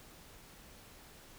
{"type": "silence", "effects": ["pink hiss -56 dBFS RMS until 1.38 s"]}